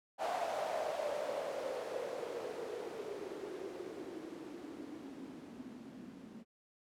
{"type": "noise with low-pass filter sweep", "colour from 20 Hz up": "violet", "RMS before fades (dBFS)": -42, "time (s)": [0.18, 6.45], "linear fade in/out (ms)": 50, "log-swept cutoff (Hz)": [710, 220], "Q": 6.1, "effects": []}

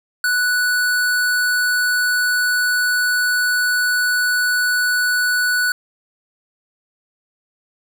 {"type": "tone", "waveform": "square", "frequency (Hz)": 1480, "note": "F#6", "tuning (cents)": 0, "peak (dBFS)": -16, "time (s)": [0.24, 5.72], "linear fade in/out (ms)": 2, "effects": []}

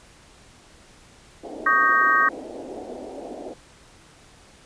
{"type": "band-pass noise", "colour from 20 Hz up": "pink", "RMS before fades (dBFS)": -36, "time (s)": [1.43, 3.54], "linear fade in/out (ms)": 10, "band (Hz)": [250, 760], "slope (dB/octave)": 48}
{"type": "chord", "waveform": "sine", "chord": "Eb dominant seventh", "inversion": "third", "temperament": "equal with one note detuned", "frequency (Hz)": [1125.5, 1244.5, 1568, 1864.7], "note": ["Db6", "Eb6", "G6", "Bb6"], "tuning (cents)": [26, 0, 0, 0], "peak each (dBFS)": -21, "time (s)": [1.66, 2.29], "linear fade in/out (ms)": 5}
{"effects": ["pink hiss -51 dBFS RMS until 4.65 s", "resampled to 22050 Hz"]}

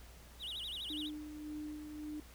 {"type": "tone with vibrato", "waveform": "triangle", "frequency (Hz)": 3322, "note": "G#7", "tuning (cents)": 0, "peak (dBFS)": -39, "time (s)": [0.39, 1.11], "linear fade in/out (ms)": 50, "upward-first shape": "sine", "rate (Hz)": 12, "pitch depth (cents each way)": 270}
{"type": "tone with tremolo", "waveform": "sine", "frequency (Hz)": 301.8, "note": "D4", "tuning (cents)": 47, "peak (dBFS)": -40, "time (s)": [0.9, 2.2], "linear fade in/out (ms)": 2, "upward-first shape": "sine", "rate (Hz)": 1.8, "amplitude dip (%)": 45}
{"effects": ["added 60 Hz sine -55 dBFS peak until 2.34 s", "pink hiss -59 dBFS RMS until 2.34 s"]}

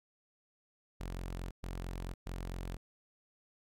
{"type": "tone bursts", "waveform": "sawtooth", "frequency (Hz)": 44.43, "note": "F1", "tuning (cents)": 31, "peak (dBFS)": -35, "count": 3, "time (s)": [1, 2.77], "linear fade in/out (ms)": 10, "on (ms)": 510, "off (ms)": 120, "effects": ["AAC 48 kbps"]}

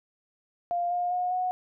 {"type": "tone with pitch steps", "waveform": "sine", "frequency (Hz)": [698.5, 709.9, 721.5, 733.2], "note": ["F5", "F5", "F#5", "F#5"], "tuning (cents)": [0, 28, -44, -16], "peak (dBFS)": -25, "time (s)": [0.71, 1.51], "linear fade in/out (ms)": 0, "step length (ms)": 200, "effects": []}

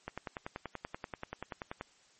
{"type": "click train", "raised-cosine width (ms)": 0.5, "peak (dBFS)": -23, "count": 19, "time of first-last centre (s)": [0.08, 1.811], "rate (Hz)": 10.4, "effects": ["white hiss -65 dBFS RMS until 2.19 s", "MP3 32 kbps"]}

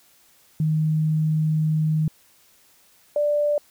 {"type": "tone pair in turn", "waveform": "sine", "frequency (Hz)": [155.9, 588.6], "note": ["D#3", "D5"], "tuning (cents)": [4, 4], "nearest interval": "octave + major seventh", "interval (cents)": 2300, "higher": "second", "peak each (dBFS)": -18, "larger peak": "neither", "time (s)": [[0.6, 2.08], [3.16, 3.58]], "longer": "first", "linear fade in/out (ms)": 2, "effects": ["white hiss -57 dBFS RMS until 3.7 s"]}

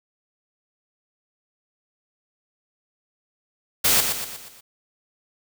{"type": "noise with echo", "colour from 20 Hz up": "white", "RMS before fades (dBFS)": -18, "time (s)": [3.84, 4.01], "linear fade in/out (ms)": 10, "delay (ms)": 120, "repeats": 5, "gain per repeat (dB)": -6, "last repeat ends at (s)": 4.61, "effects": []}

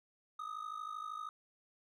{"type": "ring-modulated tone", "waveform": "triangle", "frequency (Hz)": 1244.5, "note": "D#6", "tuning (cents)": 0, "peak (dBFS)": -36, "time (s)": [0.39, 1.29], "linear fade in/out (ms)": 2, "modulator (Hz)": 26.4, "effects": []}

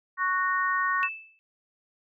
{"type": "chord", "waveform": "sine", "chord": "F# major", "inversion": "second", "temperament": "just", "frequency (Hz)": [1110, 1480, 1850], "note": ["C#6", "F#6", "A#6"], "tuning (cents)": [2, 0, -14], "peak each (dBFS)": [-26, -30, -28], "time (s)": [0.17, 1.09], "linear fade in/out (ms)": 50}
{"type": "tone with exponential decay", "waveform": "sine", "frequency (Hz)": 2633, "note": "E7", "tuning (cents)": -3, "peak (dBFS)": -24, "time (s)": [1.03, 1.39], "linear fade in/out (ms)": 0, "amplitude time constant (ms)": 77}
{"effects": []}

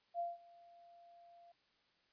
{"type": "tone with ADSR envelope", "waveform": "sine", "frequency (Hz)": 690, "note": "F5", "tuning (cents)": -21, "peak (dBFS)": -35, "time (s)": [0.14, 1.52], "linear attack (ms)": 54, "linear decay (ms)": 180, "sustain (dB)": -24, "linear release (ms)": 5, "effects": ["white hiss -75 dBFS RMS until 2.12 s", "resampled to 11025 Hz"]}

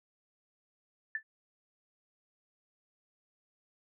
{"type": "tone with exponential decay", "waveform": "sine", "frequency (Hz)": 1760, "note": "A6", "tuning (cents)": 0, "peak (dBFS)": -28, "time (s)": [1.15, 1.23], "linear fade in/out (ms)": 2, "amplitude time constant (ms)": 17, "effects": []}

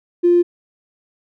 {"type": "tone with tanh clipping", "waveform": "triangle", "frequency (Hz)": 349.2, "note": "F4", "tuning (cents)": 0, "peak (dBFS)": -9, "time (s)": [0.23, 0.43], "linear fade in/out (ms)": 20, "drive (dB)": 2, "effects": []}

